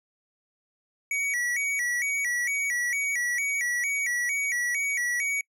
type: tone with vibrato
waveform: square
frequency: 2090 Hz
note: C7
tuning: 2 cents flat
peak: -26 dBFS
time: 1.11-5.41 s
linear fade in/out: 2 ms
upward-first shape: square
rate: 2.2 Hz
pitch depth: 130 cents each way
effects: noise-tail reverb RT60 0.1 s tail -26 dB re dry + low-pass 12000 Hz 12 dB/octave